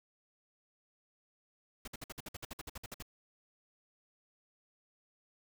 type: noise bursts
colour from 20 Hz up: pink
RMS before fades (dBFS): -44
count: 15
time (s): 1.85-3.025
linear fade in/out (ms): 5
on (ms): 27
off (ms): 55
effects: none